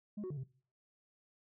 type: tone with pitch steps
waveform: sine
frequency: 208.4 / 370.4 / 146.3 / 131.9 Hz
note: G#3 / F#4 / D3 / C3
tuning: +6 / +2 / -6 / +14 cents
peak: -36 dBFS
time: 0.17-0.438 s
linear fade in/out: 10 ms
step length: 67 ms
effects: noise-tail reverb RT60 0.4 s tail -19 dB re dry + tanh soft clip ceiling -38 dBFS